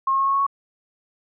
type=tone with pitch steps; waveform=sine; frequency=1075 / 1081.9 / 1088.7 / 1095.7 / 1102.7 / 1109.7 Hz; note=C6 / C#6 / C#6 / C#6 / C#6 / C#6; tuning=+47 / -42 / -32 / -20 / -9 / +2 cents; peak=-17 dBFS; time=0.07-0.466 s; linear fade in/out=5 ms; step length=66 ms; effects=none